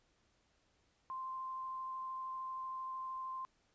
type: tone with vibrato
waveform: sine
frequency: 1045 Hz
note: C6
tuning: 2 cents flat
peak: -40 dBFS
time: 1.1-3.45 s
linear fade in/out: 0 ms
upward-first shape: triangle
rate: 13 Hz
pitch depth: 8 cents each way
effects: pink hiss -75 dBFS RMS until 3.74 s + resampled to 16000 Hz